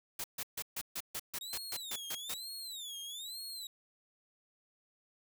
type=noise bursts; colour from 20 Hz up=white; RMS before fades=-39 dBFS; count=12; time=0.19-2.342 s; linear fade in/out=5 ms; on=51 ms; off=140 ms
type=tone with vibrato; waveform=sawtooth; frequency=3729 Hz; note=A#7; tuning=in tune; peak=-39 dBFS; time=1.41-3.67 s; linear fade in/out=2 ms; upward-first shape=sine; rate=1.1 Hz; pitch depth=250 cents each way
effects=none